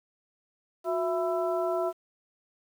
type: harmonic tone with a mistuned harmonic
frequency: 332.7 Hz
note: E4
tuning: 16 cents sharp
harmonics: 1 / 2 / 3 / 4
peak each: -30 / -28 / -37 / -37 dBFS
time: 0.84-1.93 s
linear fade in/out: 50 ms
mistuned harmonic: 1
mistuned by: +150 cents
effects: 9-bit